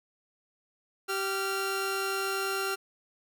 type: tone pair together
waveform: sawtooth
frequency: 388.3 / 1383.7 Hz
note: G4 / F6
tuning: -16 / -16 cents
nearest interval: octave + minor seventh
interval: 2200 cents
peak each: -28 dBFS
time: 1.08-2.76 s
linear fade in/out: 20 ms
effects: none